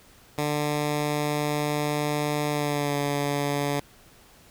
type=tone with pitch glide; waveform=10% pulse; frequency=148.3 to 143.5 Hz; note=D3 to D3; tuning=+17 to -40 cents; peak=-16 dBFS; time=0.38-3.8 s; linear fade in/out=2 ms; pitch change=-57 cents; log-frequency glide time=2.49-2.97 s; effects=pink hiss -54 dBFS RMS until 4.5 s